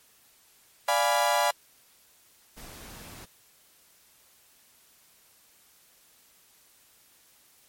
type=chord; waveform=35% pulse; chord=D diminished seventh; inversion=none; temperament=equal; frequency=587.3 / 698.5 / 830.6 / 987.8 Hz; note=D5 / F5 / Ab5 / Cb6; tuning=0 / 0 / 0 / 0 cents; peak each=-26 dBFS; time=0.88-1.51 s; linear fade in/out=5 ms
type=noise; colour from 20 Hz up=pink; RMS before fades=-45 dBFS; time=2.56-3.26 s; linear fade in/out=20 ms
effects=white hiss -60 dBFS RMS until 7.68 s + MP3 64 kbps